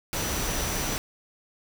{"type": "tone in noise", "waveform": "sine", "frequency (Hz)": 5900, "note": "F#8", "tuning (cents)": -6, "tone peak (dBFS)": -36, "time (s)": [0.16, 0.96], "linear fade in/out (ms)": 0, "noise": "pink", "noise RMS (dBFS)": -29, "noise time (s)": [0.13, 0.98], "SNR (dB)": -10, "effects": []}